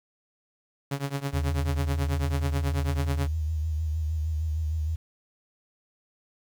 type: tone with tremolo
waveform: sawtooth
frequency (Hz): 139.7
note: C#3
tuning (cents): +14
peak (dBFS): -21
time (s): 0.91-3.28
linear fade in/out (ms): 5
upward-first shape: triangle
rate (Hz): 9.2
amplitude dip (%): 95
type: tone with vibrato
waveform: sine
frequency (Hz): 78.4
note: D#2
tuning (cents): +14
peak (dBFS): -25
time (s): 1.33-4.96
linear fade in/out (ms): 10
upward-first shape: sine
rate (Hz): 6.5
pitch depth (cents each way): 58
effects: 9-bit